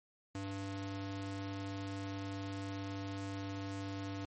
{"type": "ring-modulated tone", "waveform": "square", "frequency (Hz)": 196, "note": "G3", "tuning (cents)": 0, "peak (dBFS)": -37, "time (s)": [0.35, 4.25], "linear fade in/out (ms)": 0, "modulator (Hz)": 95.7, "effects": ["MP3 32 kbps"]}